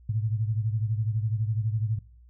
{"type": "beating tone pair", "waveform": "sine", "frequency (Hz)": [107.4, 119.4], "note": ["A2", "A#2"], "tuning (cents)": [-41, 42], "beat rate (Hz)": 12, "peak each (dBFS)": [-25, -31], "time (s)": [0.09, 1.99], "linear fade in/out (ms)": 5, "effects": ["noise-tail reverb RT60 0.5 s tail -22 dB re dry", "added 60 Hz sine -50 dBFS peak until 2.29 s"]}